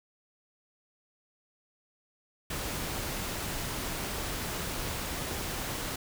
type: noise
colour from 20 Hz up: pink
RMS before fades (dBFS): -35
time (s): 2.5-5.96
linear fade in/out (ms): 5
effects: none